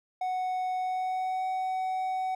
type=tone with pitch glide; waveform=triangle; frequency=740 to 750.3 Hz; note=F#5 to F#5; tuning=0 to +24 cents; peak=-26 dBFS; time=0.21-2.35 s; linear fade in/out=5 ms; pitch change=+24 cents; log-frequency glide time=0.77-1.48 s; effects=none